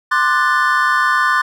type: chord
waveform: triangle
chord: D dominant seventh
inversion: third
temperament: equal with one note detuned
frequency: 1046.5 / 1185.6 / 1480 / 1760 Hz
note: C6 / D6 / F#6 / A6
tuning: 0 / +16 / 0 / 0 cents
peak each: -16 dBFS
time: 0.11-1.42 s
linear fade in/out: 10 ms
effects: none